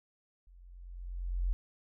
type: tone with level ramp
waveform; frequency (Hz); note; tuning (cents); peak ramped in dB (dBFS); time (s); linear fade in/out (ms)
sine; 44.31; F1; +26; -55 to -26; 0.47-1.53; 0
effects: none